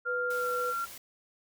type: tone with pitch glide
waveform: sine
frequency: 1396.9 to 1372.9 Hz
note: F6 to F6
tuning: 0 to -30 cents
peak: -30 dBFS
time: 0.05-0.86 s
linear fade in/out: 20 ms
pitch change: -30 cents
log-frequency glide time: 0.34-0.47 s
type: tone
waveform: sine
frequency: 493.9 Hz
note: B4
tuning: in tune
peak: -32 dBFS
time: 0.05-0.74 s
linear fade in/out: 50 ms
type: noise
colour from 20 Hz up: white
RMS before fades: -46 dBFS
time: 0.3-0.98 s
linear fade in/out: 5 ms
effects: none